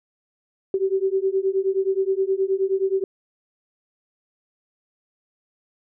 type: beating tone pair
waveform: sine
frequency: 380.3 / 389.8 Hz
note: F#4 / G4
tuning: +48 / -10 cents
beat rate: 9.5 Hz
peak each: -22 dBFS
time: 0.74-3.04 s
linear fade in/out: 2 ms
effects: none

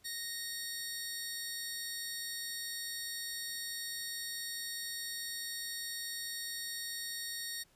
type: tone pair together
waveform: 15% pulse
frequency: 1864.7 / 4440 Hz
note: A#6 / C#8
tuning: 0 / +2 cents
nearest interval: octave + minor third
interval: 1502 cents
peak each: -35 / -35 dBFS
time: 0.04-7.64 s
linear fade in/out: 20 ms
effects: pink hiss -68 dBFS RMS until 7.75 s + resampled to 32000 Hz

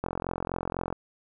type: click train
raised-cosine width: 1 ms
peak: -16 dBFS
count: 40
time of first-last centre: 0.04-0.926 s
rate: 44 Hz
effects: none

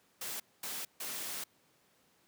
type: noise bursts at uneven times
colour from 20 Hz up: white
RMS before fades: -40 dBFS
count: 3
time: 0.21-0.4 / 0.63-0.85 / 1-1.44 s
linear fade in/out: 5 ms
effects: pink hiss -69 dBFS RMS until 2.27 s + high-pass 150 Hz 12 dB/octave

